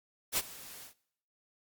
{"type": "noise with ADSR envelope", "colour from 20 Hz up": "white", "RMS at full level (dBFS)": -28, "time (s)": [0.32, 0.94], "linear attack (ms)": 55, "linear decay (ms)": 39, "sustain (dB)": -20, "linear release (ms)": 110, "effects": ["noise-tail reverb RT60 0.7 s tail -21 dB re dry", "Opus 48 kbps"]}